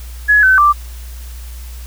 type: tone with pitch steps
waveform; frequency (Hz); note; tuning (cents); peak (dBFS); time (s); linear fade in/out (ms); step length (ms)
sine; 1687 / 1526 / 1177; G#6 / G6 / D6; +27 / -47 / +3; -6; 0.28-0.73; 20; 150
effects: added 60 Hz sine -27 dBFS peak until 1.86 s + white hiss -40 dBFS RMS until 1.86 s